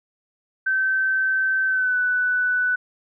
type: tone with pitch glide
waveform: sine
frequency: 1543 to 1491.3 Hz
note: G6 to F#6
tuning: -28 to +13 cents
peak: -18 dBFS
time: 0.66-2.76 s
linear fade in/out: 10 ms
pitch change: -59 cents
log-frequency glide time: 1.66-1.97 s
effects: none